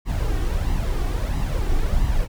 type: noise with flanger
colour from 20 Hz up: brown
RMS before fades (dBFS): -21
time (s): 0.05-2.28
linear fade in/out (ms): 50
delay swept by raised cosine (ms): 1 to 2.7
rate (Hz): 1.5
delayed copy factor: +0.55
effects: none